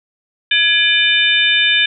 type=harmonic tone with a mistuned harmonic; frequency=600 Hz; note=D5; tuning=37 cents sharp; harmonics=3 / 4 / 5 / 6; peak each=-16 / -16 / -16 / -16 dBFS; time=0.51-1.86 s; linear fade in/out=5 ms; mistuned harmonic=3; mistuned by=-120 cents; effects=none